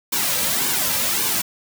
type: noise with flanger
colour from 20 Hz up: white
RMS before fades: -21 dBFS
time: 0.12-1.42 s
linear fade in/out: 10 ms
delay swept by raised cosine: 1.5 to 2.8 ms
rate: 1.8 Hz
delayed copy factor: -0.7
effects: none